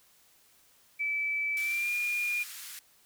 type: tone with pitch glide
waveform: sine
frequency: 2309 to 2422 Hz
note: D7 to D#7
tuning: -30 to -47 cents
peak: -28 dBFS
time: 0.99-2.44 s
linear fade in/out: 20 ms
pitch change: +83 cents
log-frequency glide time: 1.6-1.93 s
type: band-pass noise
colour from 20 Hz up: white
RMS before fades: -44 dBFS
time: 1.57-2.79 s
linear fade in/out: 0 ms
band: 1300 to 16000 Hz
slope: 24 dB/octave
effects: white hiss -63 dBFS RMS until 3.05 s